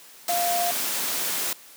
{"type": "tone in noise", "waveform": "sine", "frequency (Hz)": 698.5, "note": "F5", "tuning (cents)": 0, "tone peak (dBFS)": -23, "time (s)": [0.29, 0.71], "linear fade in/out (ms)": 2, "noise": "white", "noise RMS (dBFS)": -27, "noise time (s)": [0.28, 1.53], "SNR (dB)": 1, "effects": ["white hiss -48 dBFS RMS until 1.76 s", "high-pass 200 Hz 12 dB/octave"]}